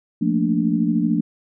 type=chord; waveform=sine; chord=Bb major seventh; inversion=second; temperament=equal; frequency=174.61 / 220 / 233.1 / 293.7 Hz; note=F3 / A3 / Bb3 / D4; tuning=0 / 0 / 0 / 0 cents; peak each=-22 dBFS; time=0.21-1.21 s; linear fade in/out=10 ms; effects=none